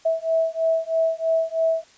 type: beating tone pair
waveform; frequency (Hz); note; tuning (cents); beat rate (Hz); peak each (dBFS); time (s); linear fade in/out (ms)
sine; 650 / 653.1; E5 / E5; -24 / -16; 3.1; -22; 0.05-1.84; 10
effects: white hiss -53 dBFS RMS until 1.97 s + resampled to 16000 Hz